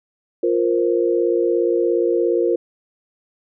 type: chord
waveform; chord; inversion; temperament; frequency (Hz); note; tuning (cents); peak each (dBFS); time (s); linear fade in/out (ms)
sine; F suspended fourth; none; equal; 349.2 / 466.2 / 523.3; F4 / Bb4 / C5; 0 / 0 / 0; -18 / -19 / -23; 0.43-2.56; 5
effects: none